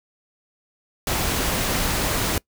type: noise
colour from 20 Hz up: pink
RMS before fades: -23 dBFS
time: 1.07-2.38 s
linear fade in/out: 2 ms
effects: noise-tail reverb RT60 0.1 s tail -23 dB re dry